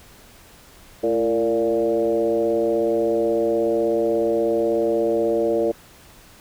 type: tone with frequency modulation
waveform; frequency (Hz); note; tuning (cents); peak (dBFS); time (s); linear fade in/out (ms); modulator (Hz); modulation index
sine; 458.2; A#4; -30; -17; 1.03-5.72; 10; 119; 1.3
effects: pink hiss -48 dBFS RMS until 6.4 s